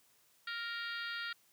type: harmonic tone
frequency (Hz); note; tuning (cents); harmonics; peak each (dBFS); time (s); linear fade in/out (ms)
466.2; A#4; 0; 3 / 4 / 5 / 6 / 7 / 8 / 9 / 10; -41 / -44 / -51 / -50 / -49 / -49 / -52 / -51; 0.47-1.33; 5
effects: white hiss -69 dBFS RMS until 1.52 s + high-pass 80 Hz 12 dB/octave